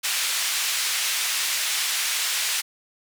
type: band-pass noise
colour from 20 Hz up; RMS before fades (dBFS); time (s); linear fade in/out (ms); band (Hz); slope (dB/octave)
pink; -25; 0.03-2.62; 20; 2200 to 12000; 12
effects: none